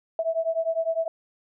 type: beating tone pair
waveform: sine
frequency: 650 / 659.9 Hz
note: E5 / E5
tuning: -24 / +2 cents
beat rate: 9.9 Hz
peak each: -26 dBFS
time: 0.19-1.08 s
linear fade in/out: 2 ms
effects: none